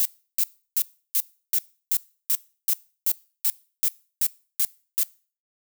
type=noise bursts; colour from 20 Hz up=violet; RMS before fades=-21 dBFS; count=14; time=0-5.032 s; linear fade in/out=0 ms; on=53 ms; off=330 ms; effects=noise-tail reverb RT60 0.4 s tail -22 dB re dry